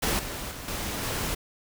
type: noise with level steps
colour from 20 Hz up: pink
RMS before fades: -26 / -35 / -39 / -32 / -30 dBFS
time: 0.02-1.35 s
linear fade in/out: 10 ms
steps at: 0.19 / 0.51 / 0.68 / 1.03 s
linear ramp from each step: 2 ms
effects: none